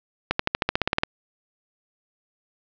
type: accelerating click train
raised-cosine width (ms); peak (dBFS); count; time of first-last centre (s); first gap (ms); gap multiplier
0.3; -4; 12; 0.31-1.034; 84; 0.95
effects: low-pass 5000 Hz 12 dB/octave